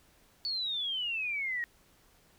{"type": "exponential sweep", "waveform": "sine", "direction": "down", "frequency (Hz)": [4500, 1864.7], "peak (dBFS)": -31, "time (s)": [0.45, 1.64], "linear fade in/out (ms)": 0, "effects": ["pink hiss -64 dBFS RMS until 2.38 s"]}